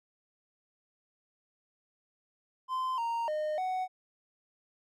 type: tone with pitch steps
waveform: triangle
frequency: 1033 / 928 / 612 / 744 Hz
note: C6 / A#5 / D#5 / F#5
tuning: -22 / -8 / -29 / +9 cents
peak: -28 dBFS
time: 2.68-3.88 s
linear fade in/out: 50 ms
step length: 300 ms
effects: none